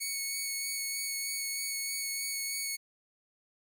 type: tone with vibrato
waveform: 10% pulse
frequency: 2217 Hz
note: C#7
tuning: in tune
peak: -24 dBFS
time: 0-2.77 s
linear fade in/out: 20 ms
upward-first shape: sine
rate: 3.2 Hz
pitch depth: 11 cents each way
effects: none